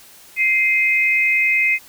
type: tone pair together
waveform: sine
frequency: 2093 / 2523 Hz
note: C7 / D#7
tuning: 0 / +23 cents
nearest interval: minor third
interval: 323 cents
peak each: -16 / -17 dBFS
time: 0.36-1.79 s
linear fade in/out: 50 ms
effects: white hiss -45 dBFS RMS until 1.88 s